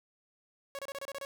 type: tone bursts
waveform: sawtooth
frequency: 554 Hz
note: C#5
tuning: 1 cent flat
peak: -34 dBFS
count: 8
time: 0.75-1.25 s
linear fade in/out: 0 ms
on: 38 ms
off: 28 ms
effects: none